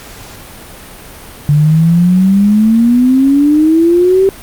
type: exponential sweep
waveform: sine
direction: up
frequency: 144.8 to 392 Hz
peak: -5 dBFS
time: 1.49-4.29 s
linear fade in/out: 0 ms
effects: pink hiss -32 dBFS RMS until 4.42 s + Opus 48 kbps